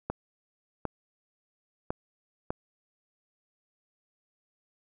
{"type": "clicks", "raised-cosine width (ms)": 1, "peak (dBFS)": -16, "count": 4, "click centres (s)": [0.1, 0.853, 1.905, 2.505], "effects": []}